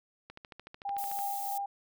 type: click train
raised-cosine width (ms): 0.3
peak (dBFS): -30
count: 13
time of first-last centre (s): 0.3-1.189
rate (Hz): 13.5
type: tone with tremolo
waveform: sine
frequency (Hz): 800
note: G5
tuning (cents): +35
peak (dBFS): -31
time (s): 0.85-1.66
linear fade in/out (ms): 5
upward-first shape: triangle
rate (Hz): 3.1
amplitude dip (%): 40
type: noise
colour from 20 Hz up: violet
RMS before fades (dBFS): -40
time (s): 0.98-1.58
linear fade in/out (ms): 5
effects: none